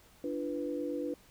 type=chord; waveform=sine; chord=B diminished; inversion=first; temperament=equal with one note detuned; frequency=293.7 / 342.2 / 493.9 Hz; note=D4 / F4 / B4; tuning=0 / -35 / 0 cents; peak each=-36 / -39 / -37 dBFS; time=0.24-1.14 s; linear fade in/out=2 ms; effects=pink hiss -61 dBFS RMS until 1.3 s